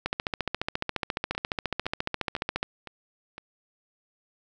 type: two click trains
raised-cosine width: 0.3 ms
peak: -11 / -23 dBFS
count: 38 / 5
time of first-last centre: 0.06-2.629 / 1.35-3.38 s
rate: 14.4 / 1.97 Hz
effects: none